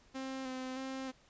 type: tone with vibrato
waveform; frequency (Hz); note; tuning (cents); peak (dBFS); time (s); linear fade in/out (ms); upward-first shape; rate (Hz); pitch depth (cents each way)
sawtooth; 261.6; C4; 0; -35; 0.14-1.12; 20; square; 1.6; 21
effects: pink hiss -65 dBFS RMS until 1.29 s + resampled to 16000 Hz